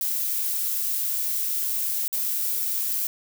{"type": "noise with dropouts", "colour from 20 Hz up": "violet", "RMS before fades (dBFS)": -26, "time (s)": [0.01, 3.07], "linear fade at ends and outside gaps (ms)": 1, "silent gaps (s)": [2.08, 2.128], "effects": []}